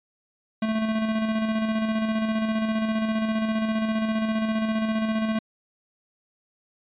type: tone with tremolo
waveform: square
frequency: 220 Hz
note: A3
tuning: in tune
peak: -22 dBFS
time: 0.62-5.39 s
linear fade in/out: 5 ms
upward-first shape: square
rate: 15 Hz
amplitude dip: 35%
effects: resampled to 8000 Hz